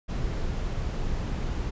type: noise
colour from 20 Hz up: brown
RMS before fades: -29 dBFS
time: 0.08-1.71 s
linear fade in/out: 20 ms
effects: resampled to 16000 Hz